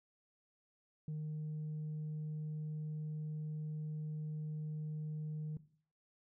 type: tone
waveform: sine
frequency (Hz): 153.4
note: D#3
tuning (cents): -24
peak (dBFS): -36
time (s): 1.08-5.57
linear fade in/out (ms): 2
effects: noise-tail reverb RT60 0.5 s tail -17 dB re dry + tanh soft clip ceiling -37 dBFS